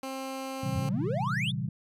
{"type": "tone", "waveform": "15% pulse", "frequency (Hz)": 265.8, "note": "C4", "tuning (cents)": 27, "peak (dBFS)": -28, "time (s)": [0.03, 0.89], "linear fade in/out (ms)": 2}
{"type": "chord", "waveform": "sine", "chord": "A# diminished seventh", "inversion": "none", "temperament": "equal with one note detuned", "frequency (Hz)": [116.54, 135.27, 164.81, 196], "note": ["A#2", "C#3", "E3", "G3"], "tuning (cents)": [0, -42, 0, 0], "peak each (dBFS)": [-35, -33, -35, -36], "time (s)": [0.63, 1.69], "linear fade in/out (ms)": 5}
{"type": "exponential sweep", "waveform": "triangle", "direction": "up", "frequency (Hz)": [77.78, 3729], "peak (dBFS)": -28, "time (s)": [0.74, 1.52], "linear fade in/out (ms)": 20}
{"effects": ["resampled to 32000 Hz"]}